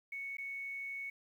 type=tone with dropouts; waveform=sine; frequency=2217 Hz; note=C#7; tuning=in tune; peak=-39 dBFS; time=0.12-1.1 s; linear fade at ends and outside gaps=5 ms; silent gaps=0.37-0.382 s; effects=11-bit